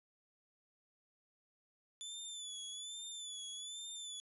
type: tone with vibrato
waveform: 25% pulse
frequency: 3477 Hz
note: A7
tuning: 21 cents flat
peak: -40 dBFS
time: 2.01-4.2 s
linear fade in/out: 0 ms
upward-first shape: sine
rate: 1.2 Hz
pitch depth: 65 cents each way
effects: resampled to 32000 Hz + 13-bit